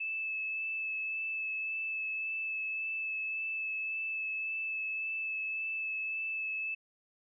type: tone with vibrato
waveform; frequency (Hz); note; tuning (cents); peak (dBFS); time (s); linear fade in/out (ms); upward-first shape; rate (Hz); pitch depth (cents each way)
sine; 2617; E7; -13; -33; 0-6.75; 10; sine; 1.8; 12
effects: none